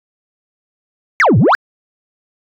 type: exponential two-way sweep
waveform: sine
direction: down then up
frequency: 2288 to 97 to 1741 Hz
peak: -4 dBFS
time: 1.2-1.55 s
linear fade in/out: 0 ms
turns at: 1.38 s
effects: tanh soft clip ceiling -6 dBFS